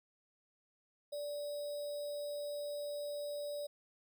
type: tone with sample-and-hold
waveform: sine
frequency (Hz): 583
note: D5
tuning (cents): -13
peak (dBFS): -38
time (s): 1.12-3.67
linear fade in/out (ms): 10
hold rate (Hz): 4410
effects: none